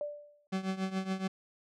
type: tone with exponential decay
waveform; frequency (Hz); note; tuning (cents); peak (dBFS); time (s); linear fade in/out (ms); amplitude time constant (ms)
sine; 587.3; D5; 0; -31; 0.01-0.47; 1; 100
type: tone with tremolo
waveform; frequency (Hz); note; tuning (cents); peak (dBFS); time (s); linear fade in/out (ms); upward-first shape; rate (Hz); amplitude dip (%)
40% pulse; 190; F#3; +46; -28; 0.52-1.28; 10; triangle; 7.1; 85
effects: low-pass 6000 Hz 12 dB/octave